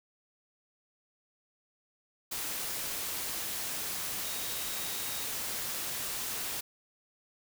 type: tone in noise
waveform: sine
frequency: 3772 Hz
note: A#7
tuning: 20 cents sharp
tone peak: -46 dBFS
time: 4.24-5.25 s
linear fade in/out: 10 ms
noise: white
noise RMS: -36 dBFS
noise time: 2.31-6.61 s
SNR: -13 dB
effects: none